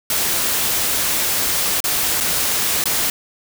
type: noise with dropouts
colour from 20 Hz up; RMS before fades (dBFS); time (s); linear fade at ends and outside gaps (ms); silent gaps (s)
white; -19; 0.1-3.1; 2; 1.804-1.84 / 2.203-2.207 / 2.84-2.856
effects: none